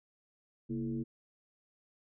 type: tone with frequency modulation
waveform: sine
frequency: 232 Hz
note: A#3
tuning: 8 cents flat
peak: -33 dBFS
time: 0.69-1.04 s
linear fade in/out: 20 ms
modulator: 98.4 Hz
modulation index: 1.1
effects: none